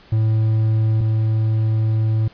triangle tone pair in turn, 110 / 110 Hz, A2 / A2, 0 / 0 cents, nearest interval unison, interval 0 cents, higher neither, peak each -12 / -13 dBFS, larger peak first, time 0.12-1.01 / 1.01-2.28 s, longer second, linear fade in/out 5 ms, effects pink hiss -48 dBFS RMS until 2.33 s + resampled to 11025 Hz

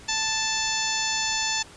harmonic tone, 880 Hz, A5, in tune, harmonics 1 / 2 / 3 / 4 / 5 / 6 / 7 / 8, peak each -32 / -32 / -32 / -32 / -32 / -32 / -32 / -32 dBFS, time 0.08-1.63 s, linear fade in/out 10 ms, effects pink hiss -47 dBFS RMS until 1.76 s + resampled to 22050 Hz

